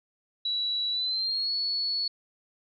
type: tone with pitch glide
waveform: sine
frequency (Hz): 3923 to 4403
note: B7 to C#8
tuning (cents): -12 to -13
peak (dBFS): -26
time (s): 0.45-2.08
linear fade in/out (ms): 5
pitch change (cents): +199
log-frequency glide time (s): 0.91-1.55
effects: none